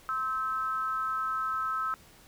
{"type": "tone with amplitude modulation", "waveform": "sine", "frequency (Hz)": 1300, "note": "E6", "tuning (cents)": -24, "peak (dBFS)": -25, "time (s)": [0.09, 1.94], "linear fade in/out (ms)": 0, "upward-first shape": "sine", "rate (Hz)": 251, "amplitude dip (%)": 70, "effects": ["pink hiss -56 dBFS RMS until 2.27 s"]}